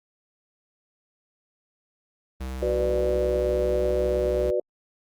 square tone, 65 Hz, C2, 11 cents flat, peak -30 dBFS, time 2.4-4.51 s, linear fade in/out 10 ms
sine chord, B minor, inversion second, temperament just, 370.4 / 493.9 / 592.7 Hz, F#4 / B4 / D5, +2 / 0 / +16 cents, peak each -26 dBFS, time 2.62-4.6 s, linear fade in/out 5 ms
effects Opus 32 kbps

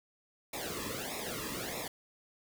pink noise with flanger, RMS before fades -39 dBFS, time 0.53-1.88 s, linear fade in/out 5 ms, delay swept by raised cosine 0.65 to 1.37 ms, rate 1.6 Hz, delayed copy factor -0.9, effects none

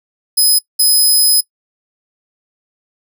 10% pulse tone bursts at uneven times, 5050 Hz, D#8, 25 cents sharp, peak -3 dBFS, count 2, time 0.37-0.59 / 0.79-1.41 s, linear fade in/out 10 ms, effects noise-tail reverb RT60 0.1 s tail -21 dB re dry

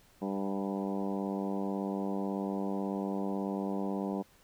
harmonic tone with a mistuned harmonic, 98.2 Hz, G2, 4 cents sharp, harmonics 2 / 3 / 4 / 5 / 6 / 7 / 8 / 9 / 10, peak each -34 / -38 / -40 / -42 / -44 / -45 / -46 / -47 / -48 dBFS, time 0.21-4.23 s, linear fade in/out 20 ms, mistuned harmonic 7, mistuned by +23 cents, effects pink hiss -63 dBFS RMS until 4.43 s

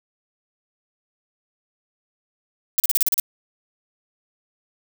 violet noise bursts, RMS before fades -18 dBFS, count 8, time 2.78-3.199 s, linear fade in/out 0 ms, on 20 ms, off 37 ms, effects none

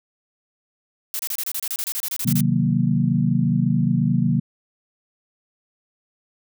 blue noise bursts, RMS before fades -26 dBFS, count 16, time 1.14-2.407 s, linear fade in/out 0 ms, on 52 ms, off 29 ms
sine chord, C half-diminished seventh, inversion none, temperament equal with one note detuned, 130.81 / 156.1 / 185 / 233.1 Hz, C3 / Eb3 / Gb3 / Bb3, 0 / +6 / 0 / 0 cents, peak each -22 dBFS, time 2.25-4.4 s, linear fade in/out 10 ms
effects none

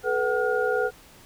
sine tone cluster, 430.6 / 492.5 / 753 / 1426 Hz, A4 / B4 / F#5 / F6, -37 / -5 / +30 / +36 cents, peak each -26 / -25 / -30 / -28 dBFS, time 0.03-0.91 s, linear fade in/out 50 ms, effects pink hiss -51 dBFS RMS until 1.25 s

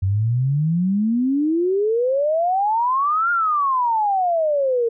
sine exponential two-way sweep, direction up then down, 92.5 to 1424 to 453.1 Hz, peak -16 dBFS, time 0.02-4.89 s, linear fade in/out 10 ms, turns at 3.31 s, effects none

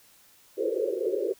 pink band-pass noise, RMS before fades -28 dBFS, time 0.57-1.34 s, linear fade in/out 20 ms, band 350 to 540 Hz, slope 96 dB/octave, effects white hiss -58 dBFS RMS until 1.39 s

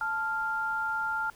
sine tone pair together, 878 / 1393.7 Hz, A5 / F6, -4 / -4 cents, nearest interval minor sixth, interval 800 cents, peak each -33 / -29 dBFS, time 0.01-1.3 s, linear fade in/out 2 ms, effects pink hiss -56 dBFS RMS until 1.35 s

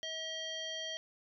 harmonic tone, 640 Hz, D#5, 49 cents sharp, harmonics 1 / 3 / 5 / 7 / 9, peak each -45 / -46 / -40 / -50 / -49 dBFS, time 0.03-0.97 s, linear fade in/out 0 ms, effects none

